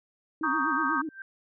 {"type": "tone with vibrato", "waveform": "sine", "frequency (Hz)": 293.7, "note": "D4", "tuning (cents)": 0, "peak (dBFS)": -31, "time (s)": [0.41, 1.09], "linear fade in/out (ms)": 2, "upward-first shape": "sine", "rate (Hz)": 8.2, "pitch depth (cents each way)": 190}
{"type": "chord", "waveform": "sine", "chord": "Eb dominant seventh", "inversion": "second", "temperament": "equal with one note detuned", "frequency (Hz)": [932.3, 1121, 1244.5, 1568], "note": ["Bb5", "Db6", "Eb6", "G6"], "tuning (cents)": [0, 19, 0, 0], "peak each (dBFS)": [-33, -31, -29, -29], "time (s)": [0.43, 1.02], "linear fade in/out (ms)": 10}
{"type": "tone with exponential growth", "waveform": "sine", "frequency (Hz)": 1568, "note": "G6", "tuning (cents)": 0, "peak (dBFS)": -34, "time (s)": [1.01, 1.22], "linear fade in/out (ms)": 2, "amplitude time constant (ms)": 44}
{"effects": []}